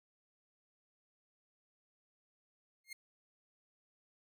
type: tone with exponential growth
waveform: sawtooth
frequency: 2130 Hz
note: C7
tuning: 30 cents sharp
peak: -38 dBFS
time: 2.84-2.93 s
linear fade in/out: 5 ms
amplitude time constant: 18 ms
effects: none